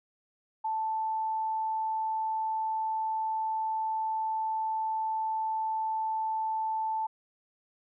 sine tone, 880 Hz, A5, in tune, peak -28 dBFS, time 0.64-7.07 s, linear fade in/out 10 ms, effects none

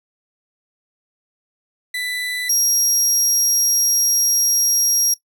30% pulse tone pair in turn, 1989 / 5635 Hz, B6 / F8, +12 / +15 cents, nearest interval octave + tritone, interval 1803 cents, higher second, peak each -20 / -11 dBFS, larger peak second, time 1.94-2.49 / 2.49-5.14 s, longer second, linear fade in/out 5 ms, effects noise-tail reverb RT60 0.1 s tail -17 dB re dry

